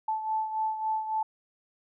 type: beating tone pair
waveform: sine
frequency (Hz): 873 / 876.6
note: A5 / A5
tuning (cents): -14 / -7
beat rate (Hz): 3.6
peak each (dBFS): -28 / -35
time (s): 0.08-1.23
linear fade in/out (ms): 5
effects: none